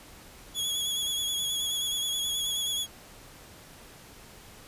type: tone with vibrato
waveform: sawtooth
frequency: 3358 Hz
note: G#7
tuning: 18 cents sharp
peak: -25 dBFS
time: 0.54-2.87 s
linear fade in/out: 50 ms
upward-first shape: triangle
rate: 9.4 Hz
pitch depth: 43 cents each way
effects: pink hiss -50 dBFS RMS until 4.67 s + resampled to 32000 Hz